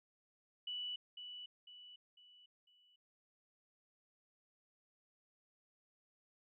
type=tone with echo; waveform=sine; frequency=2960 Hz; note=F#7; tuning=in tune; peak=-40 dBFS; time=0.67-0.96 s; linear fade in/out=5 ms; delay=500 ms; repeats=4; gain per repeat=-7 dB; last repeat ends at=2.96 s; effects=none